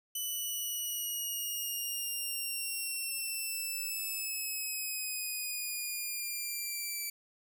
5% pulse linear sweep, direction down, 2990 to 2318 Hz, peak -26 dBFS, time 0.15-7.1 s, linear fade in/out 5 ms, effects none

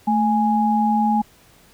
sine tone pair together, 220 / 830.6 Hz, A3 / G#5, 0 / 0 cents, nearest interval octave + major seventh, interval 2300 cents, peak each -18 dBFS, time 0.07-1.22 s, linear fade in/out 10 ms, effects pink hiss -52 dBFS RMS until 1.73 s

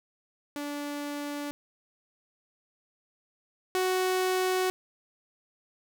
sawtooth tone pair in turn, 290 / 371 Hz, D4 / F#4, -22 / +5 cents, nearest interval major third, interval 427 cents, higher second, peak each -29 / -21 dBFS, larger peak second, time 0.56-1.51 / 3.75-4.7 s, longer neither, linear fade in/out 0 ms, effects none

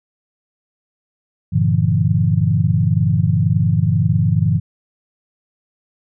sine chord, E half-diminished seventh, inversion first, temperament equal with one note detuned, 98 / 116.54 / 146.83 / 168.86 Hz, G2 / Bb2 / D3 / E3, 0 / 0 / 0 / +42 cents, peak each -18 dBFS, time 1.52-4.6 s, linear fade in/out 20 ms, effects none

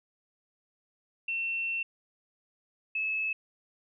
sine tone pair in turn, 2700 / 2598 Hz, E7 / E7, +41 / -26 cents, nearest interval minor second, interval 67 cents, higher first, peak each -29 / -28 dBFS, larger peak second, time 1.28-1.83 / 2.95-3.33 s, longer first, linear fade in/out 5 ms, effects none

